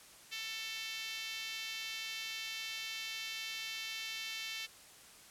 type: tone with high-pass filter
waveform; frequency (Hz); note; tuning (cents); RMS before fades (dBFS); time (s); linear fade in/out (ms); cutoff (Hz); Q
5% pulse; 443.8; A4; +15; -42; 0.31-4.67; 20; 2400; 1.6
effects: white hiss -57 dBFS RMS until 5.3 s + low-pass 11000 Hz 12 dB/octave